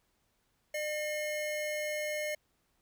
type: tone pair together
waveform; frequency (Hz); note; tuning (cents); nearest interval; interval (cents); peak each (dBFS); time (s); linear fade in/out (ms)
square; 604 / 2152; D5 / C7; +48 / +48; octave + minor seventh; 2200; -35 / -39; 0.74-2.35; 5
effects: pink hiss -75 dBFS RMS until 2.81 s